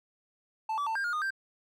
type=tone with pitch steps; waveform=triangle; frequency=880 / 1152 / 892 / 1599 / 1423 / 1227 / 1576 Hz; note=A5 / D6 / A5 / G6 / F6 / D#6 / G6; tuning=0 / -34 / +23 / +34 / +32 / -25 / +9 cents; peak=-27 dBFS; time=0.69-1.306 s; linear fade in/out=5 ms; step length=88 ms; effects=none